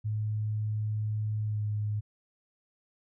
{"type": "tone with pitch glide", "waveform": "sine", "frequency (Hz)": [107.1, 105.26], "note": ["A2", "G#2"], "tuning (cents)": [-46, 24], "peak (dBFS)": -28, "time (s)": [0.04, 2.01], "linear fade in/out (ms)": 20, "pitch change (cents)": -30, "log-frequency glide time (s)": [1.44, 1.62], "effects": []}